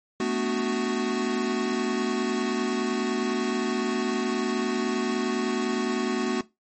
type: chord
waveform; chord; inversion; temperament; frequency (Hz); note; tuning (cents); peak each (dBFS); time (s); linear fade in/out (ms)
square; B minor seventh; third; equal with one note detuned; 220 / 249.8 / 293.7 / 370; A3 / B3 / D4 / F#4; 0 / +20 / 0 / 0; -31 / -30 / -34 / -28; 0.2-6.41; 2
effects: noise-tail reverb RT60 0.2 s tail -18 dB re dry + MP3 32 kbps